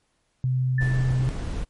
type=tone; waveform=sine; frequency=128.5 Hz; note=C3; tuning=31 cents flat; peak=-20 dBFS; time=0.44-1.29 s; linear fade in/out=0 ms
type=tone with exponential decay; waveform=sine; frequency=1760 Hz; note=A6; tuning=in tune; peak=-25 dBFS; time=0.78-1.43 s; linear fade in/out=5 ms; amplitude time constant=140 ms
type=noise; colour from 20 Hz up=brown; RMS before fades=-29 dBFS; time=0.8-1.65 s; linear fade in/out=20 ms
effects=pink hiss -70 dBFS RMS until 1.69 s + MP3 48 kbps